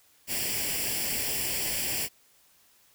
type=noise with comb filter; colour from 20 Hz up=white; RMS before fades=-30 dBFS; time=0.27-2.09 s; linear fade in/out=50 ms; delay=0.39 ms; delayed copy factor=+0.75; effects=white hiss -62 dBFS RMS until 2.94 s